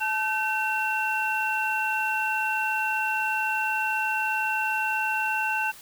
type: tone cluster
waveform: sine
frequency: 869 / 1532 / 2717 Hz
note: A5 / G6 / F7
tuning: -22 / -40 / -48 cents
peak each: -28 dBFS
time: 0-5.72 s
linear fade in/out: 20 ms
effects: white hiss -47 dBFS RMS until 5.81 s